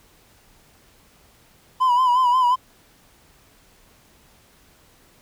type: tone with vibrato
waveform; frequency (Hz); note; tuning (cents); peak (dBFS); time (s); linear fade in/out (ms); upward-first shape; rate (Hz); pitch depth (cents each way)
triangle; 1000; B5; +21; -12; 1.8-2.56; 20; sine; 5.6; 65
effects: tanh soft clip ceiling -8 dBFS + pink hiss -55 dBFS RMS until 5.21 s